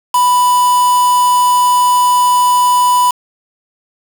triangle tone with quantisation, 989 Hz, B5, 2 cents sharp, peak -6 dBFS, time 0.14-3.11 s, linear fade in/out 5 ms, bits 3, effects none

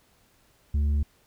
sine tone with tanh clipping, 73 Hz, D2, 10 cents flat, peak -22 dBFS, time 0.74-1.03 s, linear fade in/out 5 ms, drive 5 dB, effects pink hiss -63 dBFS RMS until 1.26 s

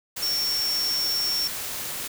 sine tone in noise, 5470 Hz, F8, 37 cents flat, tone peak -23 dBFS, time 0.22-1.48 s, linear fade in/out 10 ms, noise white, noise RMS -32 dBFS, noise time 0.16-2.08 s, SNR +6 dB, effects none

